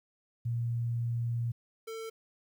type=tone pair in turn; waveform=sine / square; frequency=117.8 / 447.8 Hz; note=A#2 / A4; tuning=+19 / +30 cents; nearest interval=octave + major seventh; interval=2311 cents; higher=second; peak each=-29 / -39 dBFS; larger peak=first; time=0.45-1.52 / 1.87-2.1 s; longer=first; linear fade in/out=10 ms; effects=11-bit